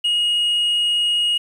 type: tone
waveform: sine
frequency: 2879 Hz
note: F#7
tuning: 48 cents flat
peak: -13 dBFS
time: 0.04-1.38 s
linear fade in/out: 10 ms
effects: tanh soft clip ceiling -15 dBFS + 8-bit